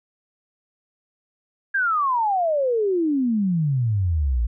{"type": "exponential sweep", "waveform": "sine", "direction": "down", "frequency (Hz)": [1636, 54.3], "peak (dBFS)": -18, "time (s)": [1.74, 4.47], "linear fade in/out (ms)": 10, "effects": []}